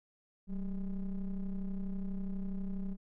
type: ring-modulated tone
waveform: triangle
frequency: 103.5 Hz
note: G#2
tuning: 5 cents flat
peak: -29 dBFS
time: 0.47-2.97 s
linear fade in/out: 50 ms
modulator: 87.4 Hz
effects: none